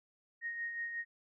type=tone with tremolo; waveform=sine; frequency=1864.7 Hz; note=A#6; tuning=in tune; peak=-35 dBFS; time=0.41-1.05 s; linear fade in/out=50 ms; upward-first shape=sine; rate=5.5 Hz; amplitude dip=45%; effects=none